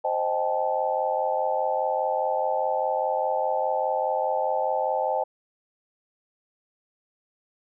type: chord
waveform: sine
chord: A half-diminished seventh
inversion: first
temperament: equal with one note detuned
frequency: 523.3 / 622.3 / 784 / 868.9 Hz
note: C5 / Eb5 / G5 / A5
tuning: 0 / 0 / 0 / -22 cents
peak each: -28 dBFS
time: 0.04-5.24 s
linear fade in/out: 10 ms
effects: none